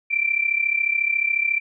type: tone with amplitude modulation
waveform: sine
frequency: 2351 Hz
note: D7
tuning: 1 cent sharp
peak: -15 dBFS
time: 0.1-1.6 s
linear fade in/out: 20 ms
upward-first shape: sine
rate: 34.1 Hz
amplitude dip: 80%
effects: none